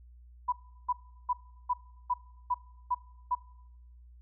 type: tone bursts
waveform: sine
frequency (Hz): 987.8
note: B5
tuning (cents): 0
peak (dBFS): -25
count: 8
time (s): 0.48-3.352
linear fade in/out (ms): 10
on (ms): 44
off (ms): 360
effects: noise-tail reverb RT60 1.0 s tail -23 dB re dry + added 60 Hz sine -51 dBFS peak until 4.21 s